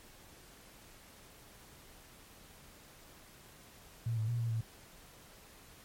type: tone with pitch steps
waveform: sine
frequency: 115.8 / 109.9 / 119.1 / 116.2 / 112.6 Hz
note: A#2 / A2 / A#2 / A#2 / A2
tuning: -11 / -2 / +38 / -5 / +40 cents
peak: -31 dBFS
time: 4.06-4.61 s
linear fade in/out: 5 ms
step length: 110 ms
effects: pink hiss -57 dBFS RMS until 5.84 s + MP3 64 kbps